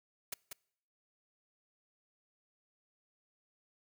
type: noise with echo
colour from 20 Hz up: white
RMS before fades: -39 dBFS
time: 0.32-0.34 s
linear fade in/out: 5 ms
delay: 190 ms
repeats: 1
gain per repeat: -5 dB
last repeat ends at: 0.53 s
effects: noise-tail reverb RT60 0.7 s tail -25 dB re dry